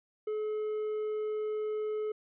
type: tone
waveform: triangle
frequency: 427.9 Hz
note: A4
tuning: 48 cents flat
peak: -29 dBFS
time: 0.27-2.12 s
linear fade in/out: 5 ms
effects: resampled to 8000 Hz